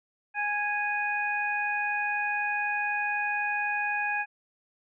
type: harmonic tone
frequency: 828 Hz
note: G#5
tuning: 5 cents flat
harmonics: 1 / 2 / 3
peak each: -31 / -30 / -31 dBFS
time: 0.34-4.26 s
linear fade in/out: 50 ms
effects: none